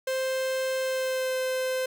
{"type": "tone with pitch glide", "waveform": "45% pulse", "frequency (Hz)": [523.3, 516.7], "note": ["C5", "C5"], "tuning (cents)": [0, -22], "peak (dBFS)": -26, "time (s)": [0.07, 1.86], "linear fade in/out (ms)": 5, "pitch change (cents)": -22, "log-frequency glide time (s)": [0.81, 1.36], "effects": []}